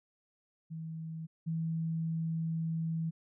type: tone pair in turn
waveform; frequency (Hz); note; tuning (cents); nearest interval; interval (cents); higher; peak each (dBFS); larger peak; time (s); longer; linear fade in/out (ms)
sine; 161.2 / 162.88; E3 / E3; -38 / -20; unison; 18; second; -38 / -31; second; 0.7-1.27 / 1.46-3.11; second; 20
effects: none